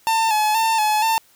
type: tone with vibrato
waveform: 45% pulse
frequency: 875 Hz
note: A5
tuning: 10 cents flat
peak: -16 dBFS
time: 0.07-1.18 s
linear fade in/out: 0 ms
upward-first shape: square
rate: 2.1 Hz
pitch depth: 44 cents each way
effects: white hiss -55 dBFS RMS until 1.35 s